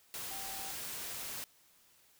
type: tone in noise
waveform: sine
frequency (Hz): 778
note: G5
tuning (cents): -13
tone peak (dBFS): -48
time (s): 0.31-0.71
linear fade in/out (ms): 0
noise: white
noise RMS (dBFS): -42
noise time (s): 0.14-1.44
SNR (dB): -9
effects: white hiss -66 dBFS RMS until 2.19 s